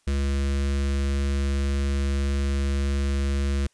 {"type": "tone with notch filter", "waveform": "square", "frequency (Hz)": 69.3, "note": "C#2", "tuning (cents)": 0, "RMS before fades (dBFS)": -24, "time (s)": [0.07, 3.67], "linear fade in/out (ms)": 5, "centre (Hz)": 820, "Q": 1.1, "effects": ["white hiss -66 dBFS RMS until 3.73 s", "resampled to 22050 Hz"]}